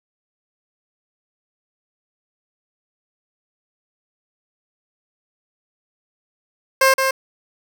15% pulse tone with echo, 531 Hz, C5, 25 cents sharp, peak -5 dBFS, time 6.81-6.94 s, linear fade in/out 5 ms, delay 170 ms, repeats 1, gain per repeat -5 dB, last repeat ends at 7.11 s, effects none

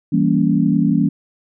sine chord, E diminished seventh, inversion none, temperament equal with one note detuned, 164.81 / 196 / 233.1 / 280.9 Hz, E3 / G3 / Bb3 / Db4, 0 / 0 / 0 / +23 cents, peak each -18 dBFS, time 0.12-1.09 s, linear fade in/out 10 ms, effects none

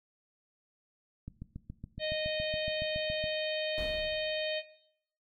click train, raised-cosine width 5 ms, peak -28 dBFS, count 15, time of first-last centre 1.28-3.241 s, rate 7.14 Hz
harmonic tone, 619 Hz, D#5, 9 cents flat, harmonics 1 / 3 / 4 / 5 / 6 / 7, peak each -32 / -41 / -42 / -39 / -40 / -43 dBFS, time 1.99-4.63 s, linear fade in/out 50 ms
brown noise with exponential decay, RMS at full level -35 dBFS, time 3.78-4.57 s, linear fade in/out 0 ms, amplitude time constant 170 ms
effects noise-tail reverb RT60 0.7 s tail -17 dB re dry + MP3 96 kbps

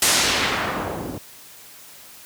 white noise with low-pass filter sweep, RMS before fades -22 dBFS, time 0.02-1.18 s, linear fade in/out 2 ms, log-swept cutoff 11000 to 330 Hz, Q 0.83, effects white hiss -44 dBFS RMS until 2.25 s + high-pass 60 Hz 12 dB/octave

